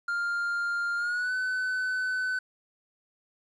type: tone with pitch glide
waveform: triangle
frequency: 1400 to 1509.2 Hz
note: F6 to F#6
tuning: +4 to +34 cents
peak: -25 dBFS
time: 0.08-2.39 s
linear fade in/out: 5 ms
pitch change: +130 cents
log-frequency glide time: 0.97-1.34 s
effects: resampled to 24000 Hz + 10-bit